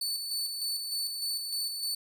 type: tone with tremolo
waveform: sawtooth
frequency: 4487 Hz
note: C#8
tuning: 20 cents sharp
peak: -27 dBFS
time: 0.01-1.95 s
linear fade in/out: 5 ms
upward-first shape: square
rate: 3.3 Hz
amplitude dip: 40%
effects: none